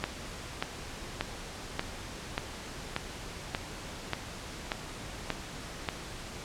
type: click train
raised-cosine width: 0.3 ms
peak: -13 dBFS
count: 11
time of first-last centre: 0.04-5.888 s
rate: 1.71 Hz
effects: pink hiss -42 dBFS RMS until 6.44 s + low-pass 8000 Hz 12 dB/octave